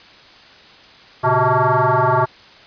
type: tone with frequency modulation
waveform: sine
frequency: 116.54 Hz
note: A#2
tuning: in tune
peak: -12 dBFS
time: 1.23-2.26 s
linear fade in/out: 20 ms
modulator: 254 Hz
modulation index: 4.7
effects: white hiss -44 dBFS RMS until 2.66 s + resampled to 11025 Hz